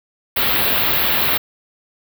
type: band-stop noise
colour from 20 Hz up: white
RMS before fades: -17 dBFS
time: 0.36-1.38 s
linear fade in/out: 10 ms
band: 4200 to 13000 Hz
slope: 48 dB/octave
effects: none